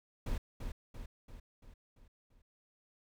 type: noise with echo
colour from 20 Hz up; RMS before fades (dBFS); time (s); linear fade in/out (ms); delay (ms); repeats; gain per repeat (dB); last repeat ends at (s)
brown; -35; 0.26-0.38; 5; 340; 6; -5; 2.42
effects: none